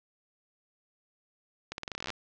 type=accelerating click train; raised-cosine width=0.2 ms; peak=-18 dBFS; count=15; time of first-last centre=1.72-2.103 s; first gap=61 ms; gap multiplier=0.86; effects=low-pass 6000 Hz 12 dB/octave